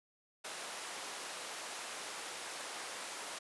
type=high-pass noise; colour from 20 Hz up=pink; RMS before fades=-44 dBFS; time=0.44-3.39 s; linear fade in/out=10 ms; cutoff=580 Hz; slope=12 dB/octave; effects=resampled to 24000 Hz